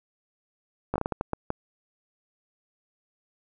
slowing click train, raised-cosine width 1 ms, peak -13 dBFS, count 9, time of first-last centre 0.94-1.504 s, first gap 17 ms, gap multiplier 1.39, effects none

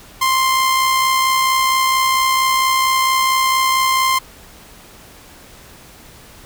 sawtooth tone with amplitude modulation, 1049 Hz, C6, 4 cents sharp, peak -8 dBFS, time 0.21-4.19 s, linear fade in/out 10 ms, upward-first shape sine, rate 64.4 Hz, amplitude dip 30%, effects pink hiss -42 dBFS RMS until 6.45 s

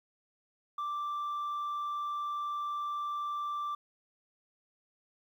sine tone, 1174.7 Hz, D6, in tune, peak -30 dBFS, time 0.78-3.75 s, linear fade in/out 5 ms, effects tanh soft clip ceiling -32 dBFS + 11-bit

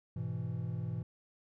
triangle chord, E major, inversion first, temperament just, 103.01 / 123.61 / 164.81 Hz, G#2 / B2 / E3, -14 / +2 / 0 cents, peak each -38 / -36 / -38 dBFS, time 0.16-1.03 s, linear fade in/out 5 ms, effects none

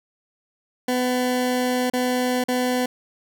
20% pulse tone with dropouts, 250.6 Hz, B3, 25 cents sharp, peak -15 dBFS, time 0.88-2.86 s, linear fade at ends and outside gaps 5 ms, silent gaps 1.9-1.934 / 2.44-2.484 s, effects none

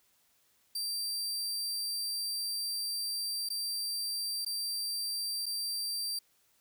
sawtooth tone with dropouts, 4699 Hz, D8, in tune, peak -30 dBFS, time 0.75-6.19 s, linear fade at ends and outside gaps 5 ms, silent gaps 3.489-3.501 / 4.449-4.462 / 5.458-5.463 s, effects white hiss -70 dBFS RMS until 6.6 s

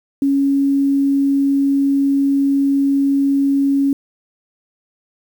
sine tone with quantisation, 277.2 Hz, C#4, in tune, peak -12 dBFS, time 0.22-3.93 s, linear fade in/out 2 ms, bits 7, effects none

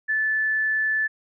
sine tone, 1745 Hz, A6, 15 cents flat, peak -20 dBFS, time 0.08-1.08 s, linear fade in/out 20 ms, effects none

